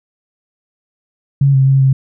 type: tone with pitch steps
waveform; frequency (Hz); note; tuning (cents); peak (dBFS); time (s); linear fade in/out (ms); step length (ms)
sine; 138.8 / 133.9 / 135.5 / 133.8; C#3 / C3 / C#3 / C3; +3 / +40 / -39 / +39; -7; 1.41-1.93; 5; 130
effects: none